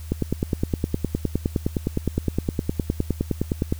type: click train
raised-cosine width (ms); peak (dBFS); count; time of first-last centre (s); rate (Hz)
3; -8; 36; 0.12-3.725; 9.71
effects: added 79 Hz sine -33 dBFS peak until 3.79 s + white hiss -48 dBFS RMS until 3.79 s